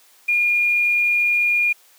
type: tone with quantisation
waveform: sine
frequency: 2423 Hz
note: D#7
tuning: 47 cents flat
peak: -15 dBFS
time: 0.28-1.73 s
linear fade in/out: 10 ms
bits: 7
effects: white hiss -53 dBFS RMS until 1.98 s + high-pass 400 Hz 12 dB/octave